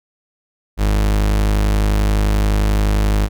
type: tone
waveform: 40% pulse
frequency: 51.5 Hz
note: G#1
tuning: 14 cents flat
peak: -12 dBFS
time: 0.77-3.29 s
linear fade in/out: 50 ms
effects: none